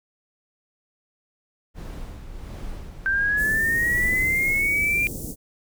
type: noise with tremolo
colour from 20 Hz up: brown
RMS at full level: -33 dBFS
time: 1.74-4.62 s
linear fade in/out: 50 ms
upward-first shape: sine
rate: 1.4 Hz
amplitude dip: 50%
type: linear sweep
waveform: sine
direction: up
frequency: 1557 to 2400 Hz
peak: -19 dBFS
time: 3.06-5.07 s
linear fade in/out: 0 ms
type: band-stop noise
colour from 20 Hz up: pink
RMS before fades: -32 dBFS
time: 3.36-5.36 s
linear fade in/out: 50 ms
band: 480 to 7200 Hz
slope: 24 dB/octave
effects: none